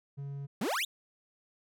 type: tone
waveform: triangle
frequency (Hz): 140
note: C#3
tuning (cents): +18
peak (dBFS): -35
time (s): 0.17-0.47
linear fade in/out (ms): 20
type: exponential sweep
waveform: 40% pulse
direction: up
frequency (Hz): 174 to 3951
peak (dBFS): -29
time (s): 0.61-0.85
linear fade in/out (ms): 5
effects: none